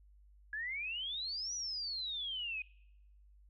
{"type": "exponential two-way sweep", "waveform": "sine", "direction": "up then down", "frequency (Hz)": [1661.2, 5950, 2472], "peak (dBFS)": -37, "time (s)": [0.53, 2.62], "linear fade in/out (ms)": 2, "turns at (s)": 1.54, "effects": ["noise-tail reverb RT60 0.9 s tail -25 dB re dry", "added 50 Hz sine -59 dBFS peak until 3.49 s"]}